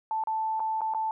sine tone with dropouts, 880 Hz, A5, in tune, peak -26 dBFS, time 0.11-1.11 s, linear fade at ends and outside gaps 1 ms, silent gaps 0.238-0.272 / 0.596-0.602 / 0.808-0.816 / 0.938-0.947 s, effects none

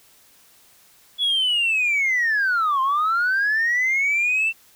sine linear two-way sweep, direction down then up, 3423 to 1039 to 2700 Hz, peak -16 dBFS, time 1.18-4.53 s, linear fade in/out 50 ms, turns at 2.81 s, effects tanh soft clip ceiling -15 dBFS + white hiss -54 dBFS RMS until 4.75 s

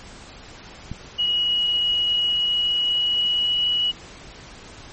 click, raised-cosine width 5 ms, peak -17 dBFS, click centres 0.916 s
sine tone with pitch glide, 2908 to 2927 Hz, F#7 to F#7, -31 to -19 cents, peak -18 dBFS, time 1.18-3.92 s, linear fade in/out 20 ms, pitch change +12 cents, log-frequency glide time 2.25-3.76 s
effects pink hiss -42 dBFS RMS until 4.92 s + MP3 32 kbps

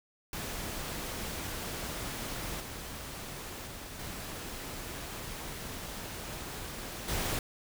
pink noise with level steps, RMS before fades -38 / -42 / -44 / -41 / -33 dBFS, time 0.33-7.39 s, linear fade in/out 2 ms, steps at 2.6 / 3.67 / 3.99 / 7.08 s, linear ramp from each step 5 ms, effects none

